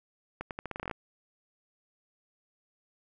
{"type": "accelerating click train", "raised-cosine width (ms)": 0.5, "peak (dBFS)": -21, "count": 12, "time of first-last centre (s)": [0.41, 0.912], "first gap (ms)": 98, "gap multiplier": 0.83, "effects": []}